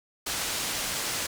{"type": "low-pass noise", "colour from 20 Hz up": "white", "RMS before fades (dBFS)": -31, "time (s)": [0.26, 1.27], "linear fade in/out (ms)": 10, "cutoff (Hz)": 8400, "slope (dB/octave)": 12, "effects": []}